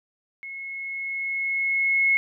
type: tone with level ramp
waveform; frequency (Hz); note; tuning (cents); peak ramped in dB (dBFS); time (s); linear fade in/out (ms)
sine; 2177; C#7; -32; -34 to -16; 0.43-2.17; 0
effects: none